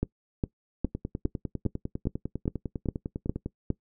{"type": "two click trains", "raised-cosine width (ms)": 3, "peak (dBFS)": [-13, -19], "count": [10, 27], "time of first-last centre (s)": [[0.03, 3.703], [0.85, 3.46]], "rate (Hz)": [2.45, 9.96], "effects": ["noise-tail reverb RT60 0.1 s tail -20 dB re dry"]}